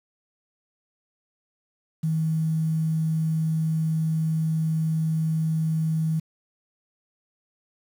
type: tone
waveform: sine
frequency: 159.4 Hz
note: D#3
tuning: 42 cents sharp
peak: -21 dBFS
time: 2.03-6.2 s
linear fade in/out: 10 ms
effects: 8-bit